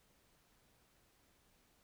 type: silence
effects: pink hiss -72 dBFS RMS until 1.83 s